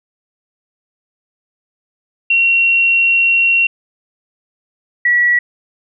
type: tone pair in turn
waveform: sine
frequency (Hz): 2737 / 1935.4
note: F7 / B6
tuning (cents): -36 / -36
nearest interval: tritone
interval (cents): 600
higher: first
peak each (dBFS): -9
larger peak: neither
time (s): 2.3-3.67 / 5.05-5.39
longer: first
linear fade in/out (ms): 5
effects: none